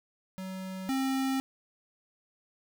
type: tone pair in turn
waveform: square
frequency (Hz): 188.4 / 266.4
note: F#3 / C4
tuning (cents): +32 / +31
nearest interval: tritone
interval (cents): 599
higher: second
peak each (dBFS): -37 / -28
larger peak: second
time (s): 0.38-0.89 / 0.89-1.4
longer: neither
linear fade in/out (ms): 0
effects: none